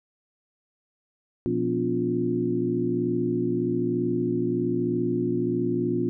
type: tone cluster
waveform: sine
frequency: 121.7 / 176.8 / 250.1 / 291.2 / 353.3 Hz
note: B2 / F3 / B3 / D4 / F4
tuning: -25 / +22 / +22 / -15 / +20 cents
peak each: -32 / -32 / -28 / -30 / -26 dBFS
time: 1.46-6.09 s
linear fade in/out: 0 ms
effects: none